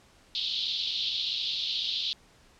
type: band-pass noise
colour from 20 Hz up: white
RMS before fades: -31 dBFS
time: 0.35-2.13 s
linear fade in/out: 0 ms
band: 3200 to 4200 Hz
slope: 48 dB/octave
effects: pink hiss -59 dBFS RMS until 2.59 s + low-pass 8000 Hz 12 dB/octave